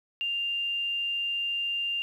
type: tone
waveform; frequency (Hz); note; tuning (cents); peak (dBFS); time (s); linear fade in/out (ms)
sine; 2794; F7; 0; -27; 0.21-2.02; 0
effects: 10-bit